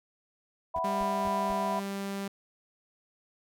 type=chord; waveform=sine; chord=E suspended second; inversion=none; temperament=just; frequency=659.3 / 741.7 / 988.9 Hz; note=E5 / F#5 / B5; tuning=0 / +4 / +2 cents; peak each=-33 / -36 / -30 dBFS; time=0.74-1.8 s; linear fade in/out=10 ms
type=noise bursts; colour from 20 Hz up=brown; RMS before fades=-42 dBFS; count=4; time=0.76-1.524 s; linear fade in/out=0 ms; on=26 ms; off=220 ms
type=tone with pitch glide; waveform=sawtooth; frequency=198.7 to 197.56 Hz; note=G3 to G3; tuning=+24 to +14 cents; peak=-29 dBFS; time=0.84-2.28 s; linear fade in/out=5 ms; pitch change=-10 cents; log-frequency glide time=0.99-1.89 s
effects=none